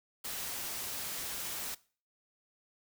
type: noise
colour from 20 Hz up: white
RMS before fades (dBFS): -39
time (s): 0.24-1.75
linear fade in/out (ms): 10
effects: noise-tail reverb RT60 0.4 s tail -20 dB re dry

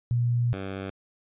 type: tone pair in turn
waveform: sine / 10% pulse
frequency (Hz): 120 / 96.59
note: B2 / G2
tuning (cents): -49 / -25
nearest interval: major third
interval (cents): 376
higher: first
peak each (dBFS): -21 / -24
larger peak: first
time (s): 0.11-0.53 / 0.53-0.9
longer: first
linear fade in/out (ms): 0
effects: resampled to 8000 Hz

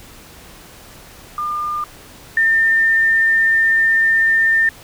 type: tone pair in turn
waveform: sine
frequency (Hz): 1204 / 1804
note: D6 / A6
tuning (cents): +43 / +43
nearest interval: perfect fifth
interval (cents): 700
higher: second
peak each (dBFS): -19 / -11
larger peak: second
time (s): 1.38-1.84 / 2.37-4.69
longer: second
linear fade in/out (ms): 2
effects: pink hiss -41 dBFS RMS until 4.83 s

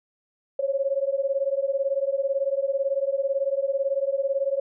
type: beating tone pair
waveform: sine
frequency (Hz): 540 / 558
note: C#5 / C#5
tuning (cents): -45 / +11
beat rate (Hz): 18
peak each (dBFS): -25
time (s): 0.59-4.6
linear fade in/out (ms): 5
effects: none

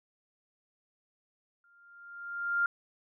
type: tone with exponential growth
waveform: sine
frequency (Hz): 1398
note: F6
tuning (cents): +1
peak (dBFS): -23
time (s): 1.64-2.66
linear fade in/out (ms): 2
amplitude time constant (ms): 220
effects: none

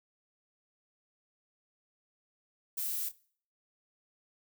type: noise with echo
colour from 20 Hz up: violet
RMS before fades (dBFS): -35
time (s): 2.77-3.09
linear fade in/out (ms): 10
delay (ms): 29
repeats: 1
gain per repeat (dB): -12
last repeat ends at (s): 3.119
effects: noise-tail reverb RT60 0.5 s tail -21 dB re dry

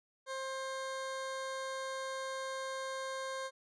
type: tone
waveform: 20% pulse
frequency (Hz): 530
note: C5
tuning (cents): +22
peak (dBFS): -33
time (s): 0.26-3.51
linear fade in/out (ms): 50
effects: resampled to 22050 Hz

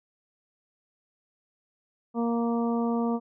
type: harmonic tone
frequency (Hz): 233.6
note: A#3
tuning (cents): +4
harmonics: 1 / 2 / 3 / 4 / 5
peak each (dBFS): -25 / -31 / -35 / -37 / -39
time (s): 2.14-3.2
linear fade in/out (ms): 50
effects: none

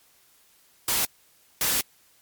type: noise bursts at uneven times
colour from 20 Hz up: white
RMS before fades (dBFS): -24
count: 2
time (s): 0.88-1.05 / 1.61-1.81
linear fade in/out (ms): 2
effects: white hiss -60 dBFS RMS until 2.21 s + MP3 96 kbps

